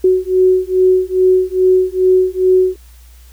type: beating tone pair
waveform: sine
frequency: 370 / 372.4 Hz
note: F#4 / F#4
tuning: 0 / +11 cents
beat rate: 2.4 Hz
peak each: -12 dBFS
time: 0.04-2.76 s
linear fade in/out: 5 ms
effects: added 60 Hz sine -38 dBFS peak until 3.32 s + white hiss -49 dBFS RMS until 3.32 s